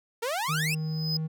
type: exponential sweep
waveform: sawtooth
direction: up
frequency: 440 to 2790 Hz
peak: -24 dBFS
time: 0.22-0.75 s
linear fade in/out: 10 ms
type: tone with pitch glide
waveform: triangle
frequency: 155.56 to 158.1 Hz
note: D#3 to D#3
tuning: 0 to +28 cents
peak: -26 dBFS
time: 0.48-1.28 s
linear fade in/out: 20 ms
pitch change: +28 cents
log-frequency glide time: 0.58-1.06 s
type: tone with exponential growth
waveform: triangle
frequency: 5030 Hz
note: D#8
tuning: 18 cents sharp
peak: -24 dBFS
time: 0.61-1.17 s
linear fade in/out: 5 ms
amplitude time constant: 120 ms
effects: none